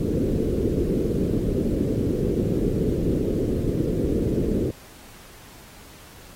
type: low-pass noise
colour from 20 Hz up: white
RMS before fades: -23 dBFS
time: 0-4.71 s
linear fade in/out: 5 ms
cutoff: 460 Hz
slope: 48 dB/octave
effects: pink hiss -47 dBFS RMS until 6.35 s + AAC 48 kbps